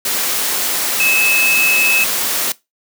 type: tone in noise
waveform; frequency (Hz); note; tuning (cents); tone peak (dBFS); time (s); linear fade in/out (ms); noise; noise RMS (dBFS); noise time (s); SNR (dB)
sine; 2594; E7; -28; -12; 1-2.04; 2; white; -18; 0.05-2.52; +3
effects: noise-tail reverb RT60 0.2 s tail -20 dB re dry + high-pass 200 Hz 12 dB/octave